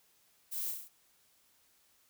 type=noise with echo; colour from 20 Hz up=violet; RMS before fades=-39 dBFS; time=0.51-0.72 s; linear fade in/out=20 ms; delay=34 ms; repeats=5; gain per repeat=-3 dB; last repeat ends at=0.89 s; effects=white hiss -69 dBFS RMS until 2.09 s